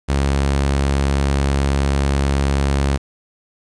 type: tone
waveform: sawtooth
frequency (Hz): 69.3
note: C#2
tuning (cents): 0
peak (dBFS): -11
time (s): 0.08-2.98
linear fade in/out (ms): 20
effects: resampled to 22050 Hz + 8-bit